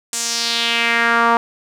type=tone with band-pass filter sweep; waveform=sawtooth; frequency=233.1 Hz; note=A#3; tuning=in tune; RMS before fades=-17 dBFS; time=0.13-1.37 s; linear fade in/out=0 ms; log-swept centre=7800 to 1000 Hz; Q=2.6; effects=none